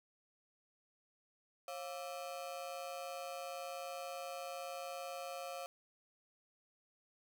35% pulse ring-modulated tone, 622.3 Hz, D#5, in tune, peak -38 dBFS, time 1.68-5.66 s, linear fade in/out 0 ms, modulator 80.5 Hz, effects none

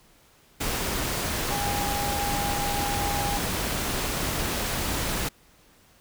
sine tone in noise, 813 Hz, G#5, 37 cents flat, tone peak -29 dBFS, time 1.5-3.38 s, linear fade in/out 10 ms, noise pink, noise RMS -28 dBFS, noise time 0.6-5.29 s, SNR -4 dB, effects pink hiss -58 dBFS RMS until 6 s

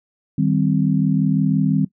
sine chord, C minor, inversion first, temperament equal, 155.56 / 196 / 261.6 Hz, Eb3 / G3 / C4, 0 / 0 / 0 cents, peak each -18 / -19 / -20 dBFS, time 0.38-1.85 s, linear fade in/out 5 ms, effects noise-tail reverb RT60 0.1 s tail -18 dB re dry

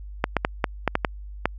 clicks, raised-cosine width 0.5 ms, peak -4 dBFS, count 8, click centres 0.241 / 0.367 / 0.449 / 0.642 / 0.877 / 0.954 / 1.048 / 1.456 s, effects added 50 Hz sine -35 dBFS peak until 1.58 s

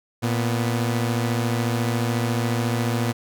sawtooth tone pair together, 116.1 / 246.3 Hz, A#2 / B3, -7 / -5 cents, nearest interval octave + minor second, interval 1302 cents, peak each -18 / -23 dBFS, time 0.22-3.13 s, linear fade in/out 20 ms, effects none

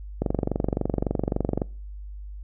click train, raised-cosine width 2 ms, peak -10 dBFS, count 34, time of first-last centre 0.22-1.618 s, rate 23.6 Hz, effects noise-tail reverb RT60 0.4 s tail -24 dB re dry + added 50 Hz sine -35 dBFS peak until 2.43 s

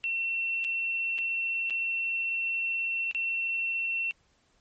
sine tone with dropouts, 2708 Hz, E7, 46 cents sharp, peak -27 dBFS, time 0.04-4.11 s, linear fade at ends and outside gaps 0 ms, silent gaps 0.642-0.647 / 1.182-1.187 / 1.699-1.706 / 3.112-3.148 s, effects pink hiss -68 dBFS RMS until 4.6 s + MP3 32 kbps

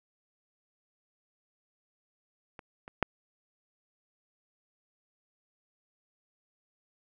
clicks, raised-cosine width 0.5 ms, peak -29 / -29 / -9 dBFS, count 3, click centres 2.592 / 2.879 / 3.027 s, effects none

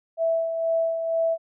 sine tone with tremolo, 658 Hz, E5, 3 cents flat, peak -19 dBFS, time 0.17-1.38 s, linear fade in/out 50 ms, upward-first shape sine, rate 2.1 Hz, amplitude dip 50%, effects none

